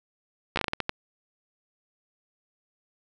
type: slowing click train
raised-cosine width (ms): 0.3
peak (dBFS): -10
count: 9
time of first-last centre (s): 0.56-0.894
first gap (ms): 13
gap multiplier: 1.32
effects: none